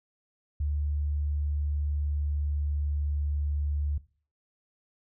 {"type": "tone with pitch glide", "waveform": "sine", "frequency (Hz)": [73.42, 73], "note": ["D2", "D2"], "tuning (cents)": [0, -10], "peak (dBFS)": -26, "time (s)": [0.6, 3.98], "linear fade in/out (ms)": 5, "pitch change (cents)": -10, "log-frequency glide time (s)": [0.79, 3.19], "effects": ["noise-tail reverb RT60 0.4 s tail -18 dB re dry"]}